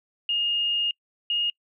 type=tone pair in turn; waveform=sine; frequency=2842 / 2854 Hz; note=F7 / F7; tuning=+30 / +37 cents; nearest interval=unison; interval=7 cents; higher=second; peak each=-22 dBFS; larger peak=neither; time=0.29-0.91 / 1.3-1.5 s; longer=first; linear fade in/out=2 ms; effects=noise-tail reverb RT60 0.1 s tail -26 dB re dry

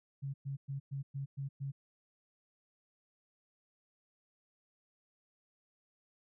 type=tone bursts; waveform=sine; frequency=137.9 Hz; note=C#3; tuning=9 cents flat; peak=-36 dBFS; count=7; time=0.22-1.72 s; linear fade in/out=20 ms; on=120 ms; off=110 ms; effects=none

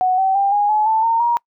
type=tone with pitch steps; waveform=sine; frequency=740 / 766.5 / 794 / 822.5 / 852 / 882.6 / 914.2 / 947 Hz; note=F#5 / G5 / G5 / G#5 / G#5 / A5 / A#5 / A#5; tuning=0 / -39 / +22 / -17 / +44 / +5 / -34 / +27 cents; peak=-13 dBFS; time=0.01-1.37 s; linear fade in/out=0 ms; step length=170 ms; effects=noise-tail reverb RT60 0.1 s tail -26 dB re dry

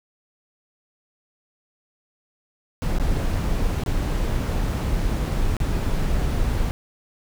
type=noise with dropouts; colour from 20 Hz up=brown; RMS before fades=-22 dBFS; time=2.82-6.71 s; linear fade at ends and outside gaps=0 ms; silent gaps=2.985-2.998 / 3.836-3.862 / 5.255-5.259 / 5.567-5.602 s; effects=none

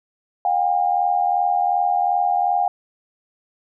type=tone pair together; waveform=sine; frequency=717.3 / 800 Hz; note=F5 / G5; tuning=+46 / +35 cents; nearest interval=major second; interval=189 cents; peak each=-19 dBFS; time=0.45-2.68 s; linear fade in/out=2 ms; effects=none

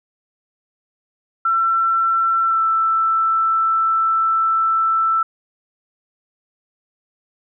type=tone with pitch glide; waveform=sine; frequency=1345 to 1327.2 Hz; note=E6 to E6; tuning=+34 to +11 cents; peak=-14 dBFS; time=1.45-5.23 s; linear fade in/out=5 ms; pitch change=-23 cents; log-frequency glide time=2.45-2.62 s; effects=none

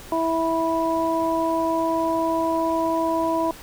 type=harmonic tone; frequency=327.6 Hz; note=E4; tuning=11 cents flat; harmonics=1 / 2 / 3; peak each=-24 / -24 / -24 dBFS; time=0.12-3.51 s; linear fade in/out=2 ms; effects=pink hiss -42 dBFS RMS until 3.62 s

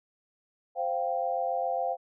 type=chord; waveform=sine; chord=C suspended fourth; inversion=none; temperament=just; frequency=523.3 / 697.7 / 784.9 Hz; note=C5 / F5 / G5; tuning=0 / -2 / +2 cents; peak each=-32 / -30 / -32 dBFS; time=0.75-1.97 s; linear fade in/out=50 ms; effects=none

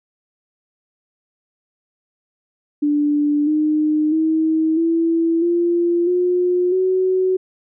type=tone with pitch steps; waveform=sine; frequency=293.7 / 305.6 / 318.1 / 331 / 344.5 / 358.5 / 373 Hz; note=D4 / D#4 / D#4 / E4 / F4 / F4 / F#4; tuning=0 / -31 / +38 / +7 / -24 / +45 / +14 cents; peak=-14 dBFS; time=2.82-7.37 s; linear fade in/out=10 ms; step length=650 ms; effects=none

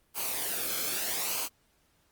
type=noise with flanger; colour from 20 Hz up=white; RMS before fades=-32 dBFS; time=0.14-1.49 s; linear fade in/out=50 ms; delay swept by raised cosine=0.54 to 1.08 ms; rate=0.79 Hz; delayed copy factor=-0.6; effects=pink hiss -69 dBFS RMS until 2.11 s + Opus 32 kbps

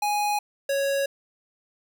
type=tone pair in turn; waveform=square; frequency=830 / 554 Hz; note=G#5 / C#5; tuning=-1 / -1 cents; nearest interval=perfect fifth; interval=700 cents; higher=first; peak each=-23 dBFS; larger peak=neither; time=0.02-0.39 / 0.69-1.06 s; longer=neither; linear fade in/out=5 ms; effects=none

